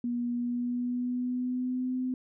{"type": "tone with pitch glide", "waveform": "sine", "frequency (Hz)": [240.8, 255], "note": ["B3", "C4"], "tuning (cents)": [-44, -44], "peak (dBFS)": -28, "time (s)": [0.04, 2.14], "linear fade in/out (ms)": 2, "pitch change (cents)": 100, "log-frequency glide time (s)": [0.34, 1.95], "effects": []}